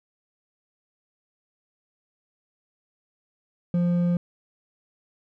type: tone with hard clipping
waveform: sine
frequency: 174.61 Hz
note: F3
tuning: in tune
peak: -21 dBFS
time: 3.74-4.17 s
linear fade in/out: 2 ms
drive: 5 dB
effects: none